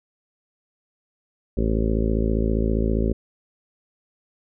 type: harmonic tone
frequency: 55 Hz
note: A1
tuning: in tune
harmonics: 1 / 2 / 3 / 4 / 5 / 6 / 7 / 8 / 9 / 10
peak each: -22 / -28 / -31 / -26 / -30 / -33 / -28 / -34 / -34 / -36 dBFS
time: 1.57-3.13 s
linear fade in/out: 5 ms
effects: none